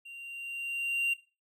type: tone with level ramp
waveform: triangle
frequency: 2769 Hz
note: F7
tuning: 15 cents flat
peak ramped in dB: -42 to -23 dBFS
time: 0.05-1.14 s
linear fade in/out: 10 ms
effects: noise-tail reverb RT60 0.3 s tail -17 dB re dry